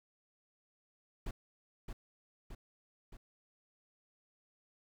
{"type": "noise with echo", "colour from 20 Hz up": "brown", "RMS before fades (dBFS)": -39, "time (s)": [1.26, 1.31], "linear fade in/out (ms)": 5, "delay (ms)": 620, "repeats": 3, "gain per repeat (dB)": -4, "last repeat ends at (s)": 3.17, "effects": []}